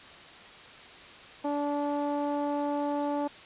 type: tone with low-pass filter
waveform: sawtooth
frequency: 289.6 Hz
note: D4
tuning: 24 cents flat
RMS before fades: -30 dBFS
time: 1.44-3.28 s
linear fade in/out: 10 ms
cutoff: 820 Hz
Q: 2.7
effects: white hiss -48 dBFS RMS until 3.45 s + resampled to 8000 Hz